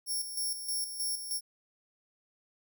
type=tone with tremolo; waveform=10% pulse; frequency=5480 Hz; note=F8; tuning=34 cents flat; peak=-25 dBFS; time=0.06-1.41 s; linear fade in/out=50 ms; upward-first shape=square; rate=3.2 Hz; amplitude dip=60%; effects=none